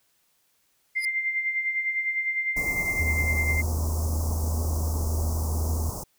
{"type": "tone with tremolo", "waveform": "sine", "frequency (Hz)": 2093, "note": "C7", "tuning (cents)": 0, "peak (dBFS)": -22, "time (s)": [0.95, 3.62], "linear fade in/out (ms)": 20, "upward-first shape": "sine", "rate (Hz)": 9.9, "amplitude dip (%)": 55}
{"type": "tone with exponential growth", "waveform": "25% pulse", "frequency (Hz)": 4978, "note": "D#8", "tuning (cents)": 0, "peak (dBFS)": -23, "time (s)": [0.95, 1.05], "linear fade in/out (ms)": 1, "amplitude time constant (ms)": 21}
{"type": "band-stop noise", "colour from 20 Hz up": "pink", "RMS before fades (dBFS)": -34, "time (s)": [2.56, 6.04], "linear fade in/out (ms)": 10, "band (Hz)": [1100, 5400], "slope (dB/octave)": 48}
{"type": "tone with vibrato", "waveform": "triangle", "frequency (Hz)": 79.1, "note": "D#2", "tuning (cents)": 29, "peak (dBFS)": -22, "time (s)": [2.99, 5.9], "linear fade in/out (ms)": 5, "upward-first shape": "sine", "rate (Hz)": 20, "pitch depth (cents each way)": 30}
{"effects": ["white hiss -68 dBFS RMS until 6.18 s"]}